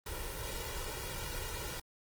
pink noise with comb filter, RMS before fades -40 dBFS, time 0.06-1.8 s, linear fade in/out 5 ms, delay 2.1 ms, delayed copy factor +0.75, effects Opus 24 kbps

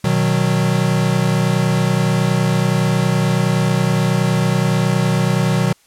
square chord, B major, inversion none, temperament equal, 123.47 / 155.56 / 185 Hz, B2 / D#3 / F#3, 0 / 0 / 0 cents, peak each -19 dBFS, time 0.04-5.73 s, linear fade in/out 5 ms, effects white hiss -54 dBFS RMS until 5.86 s + low-pass 11000 Hz 12 dB/octave

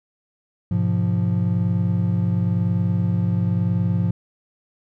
triangle chord, F diminished, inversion first, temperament just, 104.77 / 125.72 / 174.61 Hz, Ab2 / Cb3 / F3, +16 / +31 / 0 cents, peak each -19 / -24 / -19 dBFS, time 0.71-4.11 s, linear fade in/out 5 ms, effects none

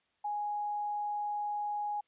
sine tone, 830 Hz, G#5, 1 cent flat, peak -32 dBFS, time 0.24-2.01 s, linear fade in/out 10 ms, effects white hiss -75 dBFS RMS until 2.07 s + resampled to 8000 Hz

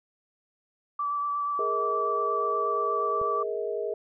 sine tone with vibrato, 1158 Hz, D6, 25 cents flat, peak -26 dBFS, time 0.99-3.43 s, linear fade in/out 5 ms, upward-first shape sine, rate 8.4 Hz, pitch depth 14 cents each way
sine chord, Ab suspended second, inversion none, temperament equal with one note detuned, 415.3 / 466.2 / 638.6 Hz, Ab4 / Bb4 / Eb5, 0 / 0 / +45 cents, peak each -31 / -32 / -34 dBFS, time 1.59-3.94 s, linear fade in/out 2 ms
click, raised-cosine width 5 ms, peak -32 dBFS, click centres 3.215 s
effects none

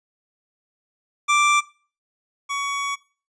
25% pulse tone pair in turn, 1176 / 1125 Hz, D6 / C#6, +2 / +25 cents, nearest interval minor second, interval 77 cents, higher first, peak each -12 / -20 dBFS, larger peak first, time 1.28-1.61 / 2.49-2.96 s, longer second, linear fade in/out 20 ms, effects noise-tail reverb RT60 0.4 s tail -20 dB re dry + resampled to 22050 Hz

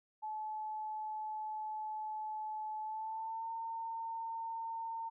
sine tone with pitch glide, 862 to 908.5 Hz, A5 to A#5, -36 to -45 cents, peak -38 dBFS, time 0.22-5.1 s, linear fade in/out 20 ms, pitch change +91 cents, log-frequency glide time 2.81-3.48 s, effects none

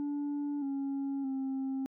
sine tone with pitch steps, 289 / 275.6 / 267.2 Hz, D4 / C#4 / C4, -28 / -10 / +36 cents, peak -29 dBFS, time 0-1.86 s, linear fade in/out 0 ms, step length 620 ms, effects tanh soft clip ceiling -31 dBFS

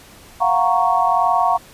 sine chord, Gb major seventh, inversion third, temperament equal, 698.5 / 740 / 932.3 / 1108.7 Hz, F5 / Gb5 / Bb5 / Db6, 0 / 0 / 0 / 0 cents, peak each -19 dBFS, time 0.4-1.58 s, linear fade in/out 20 ms, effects pink hiss -44 dBFS RMS until 1.73 s + resampled to 32000 Hz

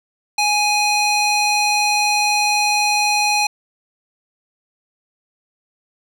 square tone with band-pass filter, 832 Hz, G#5, 3 cents sharp, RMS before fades -17 dBFS, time 0.38-3.47 s, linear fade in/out 5 ms, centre 3900 Hz, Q 0.7, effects none

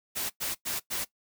white noise bursts, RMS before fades -32 dBFS, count 4, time 0.15-1.05 s, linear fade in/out 20 ms, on 150 ms, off 100 ms, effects noise-tail reverb RT60 0.1 s tail -18 dB re dry

